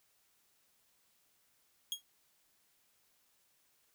sawtooth tone with exponential decay, 3283 Hz, G#7, 21 cents flat, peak -28 dBFS, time 1.92-2.02 s, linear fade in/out 1 ms, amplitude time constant 21 ms, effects white hiss -73 dBFS RMS until 3.94 s

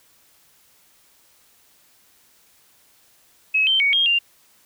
sine tone with pitch steps, 2567 / 3117 / 2238 / 3235 / 2789 Hz, E7 / G7 / C#7 / G#7 / F7, -47 / -11 / +16 / -46 / -3 cents, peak -15 dBFS, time 3.54-4.19 s, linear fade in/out 10 ms, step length 130 ms, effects white hiss -57 dBFS RMS until 4.65 s

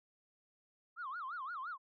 sine tone with vibrato, 1222 Hz, D#6, 32 cents flat, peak -39 dBFS, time 0.96-1.78 s, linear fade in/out 50 ms, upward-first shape sine, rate 5.8 Hz, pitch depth 300 cents each way, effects tanh soft clip ceiling -36 dBFS

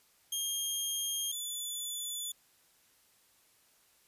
15% pulse tone pair in turn, 3224 / 3472 Hz, G7 / A7, +48 / -24 cents, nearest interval minor second, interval 128 cents, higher second, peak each -25 / -29 dBFS, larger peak first, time 0.32-1.32 / 1.32-2.32 s, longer neither, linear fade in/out 5 ms, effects white hiss -67 dBFS RMS until 4.07 s + resampled to 32000 Hz

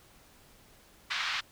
pink band-pass noise, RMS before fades -33 dBFS, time 1.1-1.41 s, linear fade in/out 10 ms, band 1200 to 4500 Hz, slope 24 dB/octave, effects pink hiss -59 dBFS RMS until 1.51 s

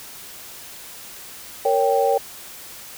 sine chord, G diminished, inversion first, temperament equal with one note detuned, 462.1 / 554.4 / 784 Hz, Bb4 / Db5 / G5, -15 / 0 / 0 cents, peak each -20 dBFS, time 1.65-2.18 s, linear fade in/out 5 ms, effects white hiss -39 dBFS RMS until 2.97 s

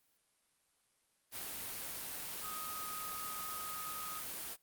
sine tone in noise, 1254 Hz, D#6, 13 cents sharp, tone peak -44 dBFS, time 2.41-4.23 s, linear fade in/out 50 ms, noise white, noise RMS -43 dBFS, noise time 1.31-4.57 s, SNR -4 dB, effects white hiss -75 dBFS RMS until 4.62 s + Opus 32 kbps

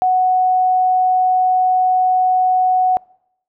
sine tone, 740 Hz, F#5, in tune, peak -11 dBFS, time 0.02-2.97 s, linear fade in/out 0 ms, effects noise-tail reverb RT60 0.8 s tail -25 dB re dry

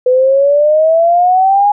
sine exponential sweep, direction up, 498.4 to 830.6 Hz, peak -6 dBFS, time 0.06-1.72 s, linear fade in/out 5 ms, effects none

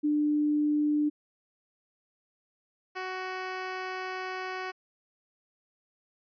sine / 10% pulse tone pair in turn, 297.8 / 372.5 Hz, D4 / F#4, +24 / +12 cents, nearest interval major third, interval 388 cents, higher second, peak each -23 / -25 dBFS, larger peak first, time 0.03-1.1 / 2.95-4.72 s, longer second, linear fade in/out 20 ms, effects resampled to 11025 Hz

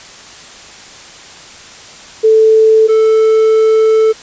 sine / triangle tone pair in turn, 440 / 440 Hz, A4 / A4, 0 / 0 cents, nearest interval unison, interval 0 cents, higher neither, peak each -4 dBFS, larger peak neither, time 2.23-2.88 / 2.88-4.13 s, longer second, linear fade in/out 20 ms, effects white hiss -34 dBFS RMS until 4.22 s + resampled to 16000 Hz

